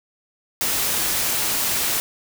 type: noise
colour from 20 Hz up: white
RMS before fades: -22 dBFS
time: 0.61-2 s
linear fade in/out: 0 ms
effects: none